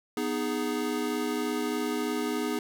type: chord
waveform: square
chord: G# minor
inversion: first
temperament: equal with one note detuned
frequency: 246.9 / 310.1 / 415.3 Hz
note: B3 / D#4 / G#4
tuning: 0 / -6 / 0 cents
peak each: -33 dBFS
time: 0.17-2.59 s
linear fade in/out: 2 ms
effects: none